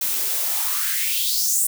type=noise with high-pass filter sweep; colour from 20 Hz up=blue; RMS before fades=-22 dBFS; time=0.01-1.67 s; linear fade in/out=5 ms; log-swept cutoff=220 to 9000 Hz; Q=3.9; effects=none